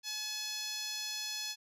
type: tone with band-pass filter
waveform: 10% pulse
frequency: 854 Hz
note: G#5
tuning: 48 cents sharp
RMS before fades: -39 dBFS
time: 0.03-1.56 s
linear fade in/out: 50 ms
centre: 6000 Hz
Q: 1.3
effects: none